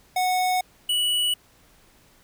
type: tone pair in turn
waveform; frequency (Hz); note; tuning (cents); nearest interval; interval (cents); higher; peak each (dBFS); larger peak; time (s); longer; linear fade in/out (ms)
square; 736 / 2944; F#5 / F#7; -9 / -9; 2 octaves; 2400; second; -21 / -21; neither; 0.16-0.61 / 0.89-1.34; neither; 5
effects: pink hiss -57 dBFS RMS until 2.23 s